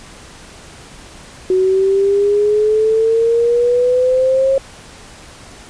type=exponential sweep; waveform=sine; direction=up; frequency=370 to 542 Hz; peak=-10 dBFS; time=1.5-4.58 s; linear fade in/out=2 ms; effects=pink hiss -38 dBFS RMS until 5.69 s + resampled to 22050 Hz